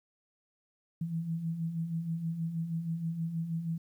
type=beating tone pair; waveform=sine; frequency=160 / 166.3 Hz; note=D#3 / E3; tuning=+49 / +16 cents; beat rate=6.3 Hz; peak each=-40 / -32 dBFS; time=1.01-3.78 s; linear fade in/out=5 ms; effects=11-bit